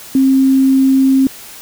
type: tone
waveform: sine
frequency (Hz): 266.8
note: C4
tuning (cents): +34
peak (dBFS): -7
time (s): 0.15-1.27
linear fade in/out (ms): 2
effects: white hiss -34 dBFS RMS until 1.61 s